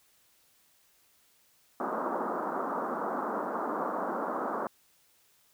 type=band-pass noise; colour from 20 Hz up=white; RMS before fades=-33 dBFS; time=1.8-4.67 s; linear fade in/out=2 ms; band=200 to 1300 Hz; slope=48 dB/octave; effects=white hiss -66 dBFS RMS until 5.53 s